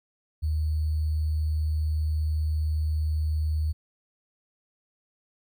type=tone with sample-and-hold; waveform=sine; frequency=77.4 Hz; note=D#2; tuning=9 cents flat; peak=-23 dBFS; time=0.42-3.73 s; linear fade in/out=20 ms; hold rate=4410 Hz; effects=none